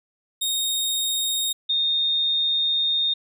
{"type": "tone pair in turn", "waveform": ["sawtooth", "sine"], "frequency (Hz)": [3715, 3672], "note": ["A#7", "A#7"], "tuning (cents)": [-7, -27], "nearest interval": "unison", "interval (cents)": 20, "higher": "first", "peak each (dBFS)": -19, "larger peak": "neither", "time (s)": [[0.41, 1.53], [1.69, 3.14]], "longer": "second", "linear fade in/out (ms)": 10, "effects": []}